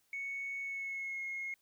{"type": "tone with pitch glide", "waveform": "sine", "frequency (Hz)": [2217, 2158], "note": ["C#7", "C#7"], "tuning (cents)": [0, -47], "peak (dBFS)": -36, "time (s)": [0.13, 1.54], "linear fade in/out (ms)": 2, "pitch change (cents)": -47, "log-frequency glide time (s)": [0.61, 1.22], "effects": ["tanh soft clip ceiling -33 dBFS", "white hiss -74 dBFS RMS until 1.61 s"]}